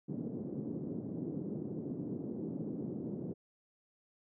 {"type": "band-pass noise", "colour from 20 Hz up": "white", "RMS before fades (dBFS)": -40, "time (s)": [0.08, 3.34], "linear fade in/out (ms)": 20, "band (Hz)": [140, 340], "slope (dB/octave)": 24, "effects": []}